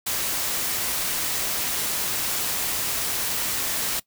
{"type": "noise", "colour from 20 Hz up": "white", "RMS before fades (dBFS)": -26, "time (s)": [0.06, 4], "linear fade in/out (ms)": 10, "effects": ["noise-tail reverb RT60 0.1 s tail -20 dB re dry"]}